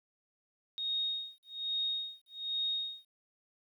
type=tone with tremolo; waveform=sine; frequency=3729 Hz; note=A#7; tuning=in tune; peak=-30 dBFS; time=0.78-3.06 s; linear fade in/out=0 ms; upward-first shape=sine; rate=1.2 Hz; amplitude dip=100%; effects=12-bit